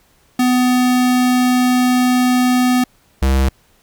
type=tone pair in turn; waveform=square; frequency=250.3 / 66.55 Hz; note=B3 / C2; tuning=+23 / +30 cents; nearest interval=octave + major seventh; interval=2293 cents; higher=first; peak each=-12 dBFS; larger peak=neither; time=0.39-2.84 / 3.22-3.49 s; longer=first; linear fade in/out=5 ms; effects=pink hiss -55 dBFS RMS until 3.82 s